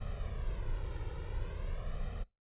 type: noise with flanger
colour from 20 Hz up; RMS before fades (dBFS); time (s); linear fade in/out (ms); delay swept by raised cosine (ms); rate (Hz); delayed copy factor
brown; -37; 0-2.24; 20; 1.6 to 2.2; 0.47; +0.95
effects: noise-tail reverb RT60 0.2 s tail -20 dB re dry + resampled to 8000 Hz